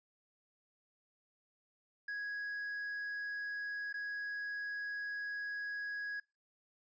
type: tone with dropouts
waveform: triangle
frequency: 1661.2 Hz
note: G#6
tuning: in tune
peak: -36 dBFS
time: 2.08-6.2 s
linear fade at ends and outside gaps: 5 ms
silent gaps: 3.928-3.94 s
effects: noise-tail reverb RT60 0.3 s tail -26 dB re dry + resampled to 16000 Hz